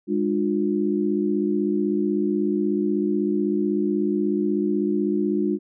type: tone cluster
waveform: sine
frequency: 205.6 / 301.2 / 357.4 Hz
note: G#3 / D4 / F4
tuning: -17 / +44 / +40 cents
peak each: -24 dBFS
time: 0.07-5.59 s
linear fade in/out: 50 ms
effects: none